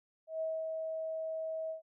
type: tone with ADSR envelope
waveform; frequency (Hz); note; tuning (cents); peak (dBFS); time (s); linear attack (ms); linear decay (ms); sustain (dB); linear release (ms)
sine; 641; E5; -49; -32; 0.27-1.82; 140; 230; -3; 120
effects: none